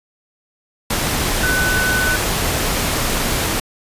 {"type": "tone in noise", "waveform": "sine", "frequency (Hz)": 1500, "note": "F#6", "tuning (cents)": 23, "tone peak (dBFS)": -17, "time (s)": [1.43, 2.16], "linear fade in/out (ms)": 5, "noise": "pink", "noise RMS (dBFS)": -19, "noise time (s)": [0.9, 3.6], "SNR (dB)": -1, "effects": ["resampled to 32000 Hz"]}